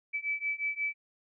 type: beating tone pair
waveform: sine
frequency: 2302 / 2307.6 Hz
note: D7 / D7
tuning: -35 / -31 cents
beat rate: 5.6 Hz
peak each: -34 / -33 dBFS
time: 0.13-0.94 s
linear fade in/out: 20 ms
effects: none